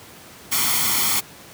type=noise with comb filter; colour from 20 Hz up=white; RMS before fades=-20 dBFS; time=0.51-1.21 s; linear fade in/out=20 ms; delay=0.91 ms; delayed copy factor=+0.65; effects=pink hiss -43 dBFS RMS until 1.53 s + high-pass 100 Hz 12 dB/octave